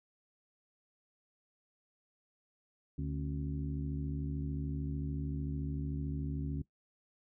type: harmonic tone with a mistuned harmonic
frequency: 73.5 Hz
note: D2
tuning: 2 cents sharp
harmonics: 1 / 2 / 3 / 4 / 5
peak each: -39 / -37 / -47 / -41 / -53 dBFS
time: 2.98-6.62 s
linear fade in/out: 5 ms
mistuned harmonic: 4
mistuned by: -110 cents
effects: noise-tail reverb RT60 0.1 s tail -19 dB re dry